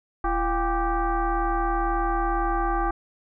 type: tone with frequency modulation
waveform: sine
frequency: 418 Hz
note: G#4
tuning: 11 cents sharp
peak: -21 dBFS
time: 0.24-2.91 s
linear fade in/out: 5 ms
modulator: 379 Hz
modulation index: 2.4
effects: none